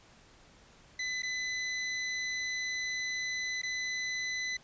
sawtooth tone with dropouts, 2008 Hz, B6, 28 cents sharp, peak -29 dBFS, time 0.99-4.57 s, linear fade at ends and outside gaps 5 ms, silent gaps 1.222-1.231 / 3.618-3.632 s, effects pink hiss -59 dBFS RMS until 4.63 s + resampled to 16000 Hz

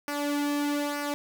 sawtooth tone with flanger, 290 Hz, D4, 22 cents flat, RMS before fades -29 dBFS, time 0.08-1.14 s, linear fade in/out 0 ms, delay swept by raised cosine 0.27 to 2.07 ms, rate 1.1 Hz, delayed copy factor -0.6, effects 8-bit

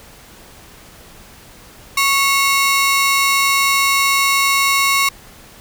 sawtooth ring-modulated tone, 1647 Hz, G#6, 15 cents flat, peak -6 dBFS, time 1.97-5.09 s, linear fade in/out 5 ms, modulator 538 Hz, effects pink hiss -42 dBFS RMS until 5.6 s

